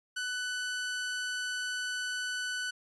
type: tone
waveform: sawtooth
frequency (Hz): 1494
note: F#6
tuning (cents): +16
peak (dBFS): -29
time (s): 0.16-2.71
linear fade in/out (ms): 10
effects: resampled to 22050 Hz